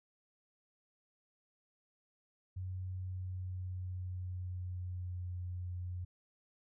sine tone with pitch glide, 92.5 to 89.71 Hz, F#2 to F2, 0 to +47 cents, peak -38 dBFS, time 2.56-6.05 s, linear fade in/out 10 ms, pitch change -53 cents, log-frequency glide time 2.95-5.51 s, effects none

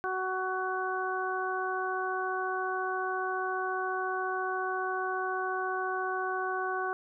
harmonic tone, 373.8 Hz, F#4, 18 cents sharp, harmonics 1 / 2 / 3 / 4, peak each -35 / -35 / -35 / -35 dBFS, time 0.04-6.93 s, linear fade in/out 0 ms, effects none

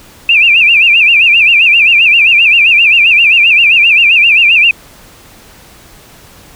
sine tone with vibrato, 2565 Hz, E7, 48 cents flat, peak -3 dBFS, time 0.29-4.71 s, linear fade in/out 2 ms, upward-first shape sine, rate 7.6 Hz, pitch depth 160 cents each way, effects pink hiss -38 dBFS RMS until 6.55 s

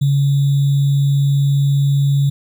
sine tone with sample-and-hold, 140.1 Hz, C#3, 19 cents sharp, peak -11 dBFS, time 0.01-2.3 s, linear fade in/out 10 ms, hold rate 3675 Hz, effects none

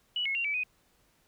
sine tone with pitch steps, 2943 / 2178 / 2763 / 2302 / 2495 Hz, F#7 / C#7 / F7 / D7 / D#7, -10 / -31 / -19 / -35 / +4 cents, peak -28 dBFS, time 0.16-0.635 s, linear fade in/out 2 ms, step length 95 ms, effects pink hiss -68 dBFS RMS until 1.27 s

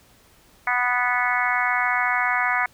harmonic tone with a mistuned harmonic, 246.8 Hz, B3, 1 cent flat, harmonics 3 / 4 / 5 / 6 / 7 / 8 / 9, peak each -27 / -27 / -27 / -27 / -27 / -27 / -27 dBFS, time 0.67-2.66 s, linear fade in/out 2 ms, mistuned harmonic 9, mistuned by -15 cents, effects pink hiss -55 dBFS RMS until 2.73 s

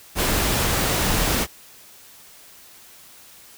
pink noise, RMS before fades -21 dBFS, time 0.15-1.47 s, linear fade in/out 50 ms, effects white hiss -47 dBFS RMS until 3.57 s

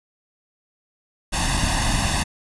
pink noise with comb filter, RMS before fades -21 dBFS, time 1.32-2.24 s, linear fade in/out 20 ms, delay 1.1 ms, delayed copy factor +0.85, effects resampled to 24000 Hz

